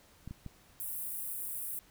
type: clicks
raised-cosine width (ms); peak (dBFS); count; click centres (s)
5; -30; 3; 0.276 / 0.31 / 0.463
type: high-pass noise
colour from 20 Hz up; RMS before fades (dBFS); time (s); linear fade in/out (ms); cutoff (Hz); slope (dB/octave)
white; -39; 0.8-1.79; 0; 8900; 48
effects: pink hiss -62 dBFS RMS until 1.9 s